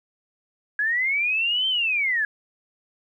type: linear two-way sweep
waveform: sine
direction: up then down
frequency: 1652 to 3136 to 1652 Hz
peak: -20 dBFS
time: 0.79-2.25 s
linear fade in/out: 2 ms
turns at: 1.68 s
effects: 10-bit